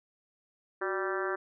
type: harmonic tone with a mistuned harmonic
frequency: 194.7 Hz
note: G3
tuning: 12 cents flat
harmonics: 2 / 3 / 4 / 5 / 6 / 7 / 8 / 9 / 10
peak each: -33 / -39 / -43 / -42 / -39 / -39 / -38 / -41 / -52 dBFS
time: 0.81-1.36 s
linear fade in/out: 10 ms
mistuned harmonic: 2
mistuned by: -75 cents
effects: none